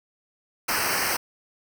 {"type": "noise with comb filter", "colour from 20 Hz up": "pink", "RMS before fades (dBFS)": -25, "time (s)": [0.68, 1.17], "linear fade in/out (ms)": 10, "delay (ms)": 0.28, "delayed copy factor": -0.95, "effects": []}